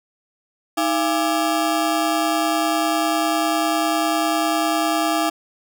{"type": "ring-modulated tone", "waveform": "25% pulse", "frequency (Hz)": 500, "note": "B4", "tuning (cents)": 21, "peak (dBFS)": -11, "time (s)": [0.77, 5.3], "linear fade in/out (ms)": 10, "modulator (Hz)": 185, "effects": []}